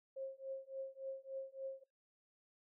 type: tone with tremolo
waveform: sine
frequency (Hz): 536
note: C5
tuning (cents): +42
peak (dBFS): -39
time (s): 0.16-1.84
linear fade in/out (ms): 10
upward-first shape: triangle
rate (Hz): 3.5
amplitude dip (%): 100
effects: noise-tail reverb RT60 0.2 s tail -21 dB re dry